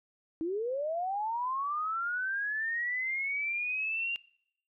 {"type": "linear sweep", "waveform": "sine", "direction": "up", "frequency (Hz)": [311.1, 2794], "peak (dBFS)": -30, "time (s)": [0.41, 4.16], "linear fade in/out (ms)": 0, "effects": ["noise-tail reverb RT60 0.7 s tail -23 dB re dry"]}